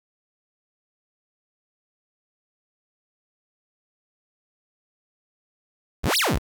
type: exponential two-way sweep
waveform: sawtooth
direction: up then down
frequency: 31.49 to 5710 to 31.49 Hz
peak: -16 dBFS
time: 6.03-6.39 s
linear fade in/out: 20 ms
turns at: 6.17 s
effects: 7-bit